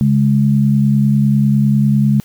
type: tone pair together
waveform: sine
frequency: 138.59 / 208.6 Hz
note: C#3 / G#3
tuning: 0 / +8 cents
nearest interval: perfect fifth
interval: 708 cents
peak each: -12 dBFS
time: 0.01-2.2 s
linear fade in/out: 0 ms
effects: white hiss -47 dBFS RMS until 2.24 s